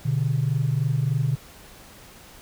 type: tone pair together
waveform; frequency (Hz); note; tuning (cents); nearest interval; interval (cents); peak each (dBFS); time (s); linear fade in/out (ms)
sine; 123.47 / 146.83; B2 / D3; 0 / 0; minor third; 300; -22; 0.05-1.36; 10
effects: tanh soft clip ceiling -14 dBFS + pink hiss -47 dBFS RMS until 2.41 s